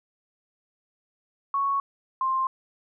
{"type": "tone pair in turn", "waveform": "sine", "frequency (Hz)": [1108.7, 1053], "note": ["C#6", "C6"], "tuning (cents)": [0, 11], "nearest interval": "minor second", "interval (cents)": 89, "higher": "first", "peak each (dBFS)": -22, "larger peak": "neither", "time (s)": [[1.54, 1.8], [2.21, 2.47]], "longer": "neither", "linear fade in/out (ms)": 2, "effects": []}